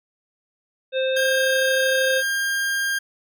harmonic tone, 524 Hz, C5, 2 cents sharp, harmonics 1 / 3 / 5 / 7, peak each -20 / -31 / -32 / -30 dBFS, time 0.92-2.23 s, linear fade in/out 50 ms
40% pulse tone, 1605 Hz, G6, 40 cents sharp, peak -20 dBFS, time 1.16-2.99 s, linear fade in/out 10 ms
effects none

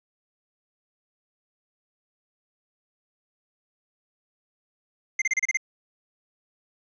square tone bursts, 2093 Hz, C7, in tune, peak -21 dBFS, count 7, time 5.19-5.572 s, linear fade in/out 5 ms, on 28 ms, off 31 ms, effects resampled to 16000 Hz + 9-bit

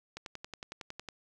click train, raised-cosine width 0.2 ms, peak -24 dBFS, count 11, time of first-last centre 0.17-1.087 s, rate 10.9 Hz, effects none

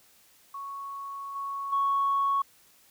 sine tone with level steps, 1108.7 Hz, C#6, in tune, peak -35 / -31 / -22 dBFS, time 0.54-2.42 s, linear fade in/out 5 ms, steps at 1.35 / 1.72 s, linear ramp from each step 10 ms, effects tanh soft clip ceiling -18 dBFS + white hiss -60 dBFS RMS until 2.9 s

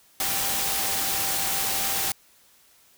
sine tone in noise, 784 Hz, G5, in tune, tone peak -36 dBFS, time 0.2-2.12 s, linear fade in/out 2 ms, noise white, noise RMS -26 dBFS, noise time 0.2-2.12 s, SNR -13 dB, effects white hiss -58 dBFS RMS until 2.97 s

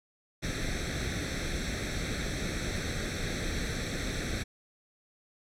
pink noise with comb filter, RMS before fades -33 dBFS, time 0.42-4.44 s, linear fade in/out 20 ms, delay 0.51 ms, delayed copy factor +0.8, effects low-pass 7000 Hz 12 dB/octave

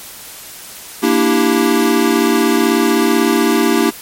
square chord, E half-diminished seventh, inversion second, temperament equal, 233.1 / 293.7 / 329.6 / 392 Hz, Bb3 / D4 / E4 / G4, 0 / 0 / 0 / 0 cents, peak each -17 dBFS, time 1.02-3.91 s, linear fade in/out 20 ms, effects white hiss -33 dBFS RMS until 4.01 s + MP3 64 kbps

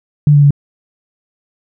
sine tone with pitch steps, 147.4 / 144.4 / 142.8 Hz, D3 / D3 / D3, +7 / -29 / -48 cents, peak -4 dBFS, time 0.27-0.507 s, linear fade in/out 2 ms, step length 79 ms, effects none

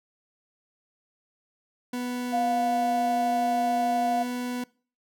40% pulse tone, 246.9 Hz, B3, in tune, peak -28 dBFS, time 1.93-4.64 s, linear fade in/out 5 ms
sine tone with vibrato, 709 Hz, F5, 26 cents sharp, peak -23 dBFS, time 2.32-4.24 s, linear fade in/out 20 ms, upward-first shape sine, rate 13 Hz, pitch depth 10 cents each way
effects noise-tail reverb RT60 0.4 s tail -23 dB re dry

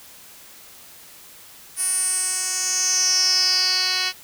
10% pulse tone with band-pass filter sweep, 370 Hz, F#4, in tune, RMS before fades -21 dBFS, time 1.76-4.13 s, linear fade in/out 50 ms, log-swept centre 10000 to 3800 Hz, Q 7.1, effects white hiss -45 dBFS RMS until 4.23 s

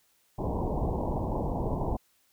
pink low-pass noise, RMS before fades -30 dBFS, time 0.38-1.97 s, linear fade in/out 10 ms, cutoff 1000 Hz, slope 96 dB/octave, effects white hiss -68 dBFS RMS until 2.32 s

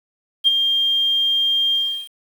sine tone with ADSR envelope, 3200 Hz, G7, 35 cents sharp, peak -8 dBFS, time 0.44-2.09 s, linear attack 34 ms, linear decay 20 ms, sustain -7 dB, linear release 350 ms, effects tanh soft clip ceiling -4 dBFS + 7-bit

